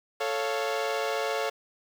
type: chord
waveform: sawtooth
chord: A augmented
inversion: none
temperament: equal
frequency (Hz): 440 / 554.4 / 698.5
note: A4 / C#5 / E#5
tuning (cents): 0 / 0 / 0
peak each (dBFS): -27 / -27 / -29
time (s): 0.2-1.5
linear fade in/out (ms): 10
effects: low-pass 6000 Hz 12 dB/octave + 8-bit